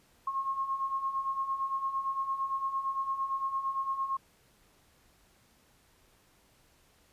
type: beating tone pair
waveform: sine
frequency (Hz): 1073 / 1081.8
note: C6 / C#6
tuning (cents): +43 / -43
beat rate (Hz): 8.8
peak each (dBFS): -37 / -31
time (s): 0.27-4.17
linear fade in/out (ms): 5
effects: pink hiss -65 dBFS RMS until 7.12 s + resampled to 32000 Hz